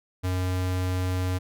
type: tone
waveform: square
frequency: 91.8 Hz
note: F#2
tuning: 13 cents flat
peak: -25 dBFS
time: 0.23-1.39 s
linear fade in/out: 20 ms
effects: none